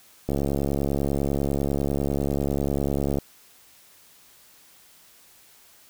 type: click train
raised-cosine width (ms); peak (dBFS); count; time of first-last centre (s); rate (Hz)
2; -12; 204; 0.29-3.186; 70.1
effects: white hiss -54 dBFS RMS until 5.89 s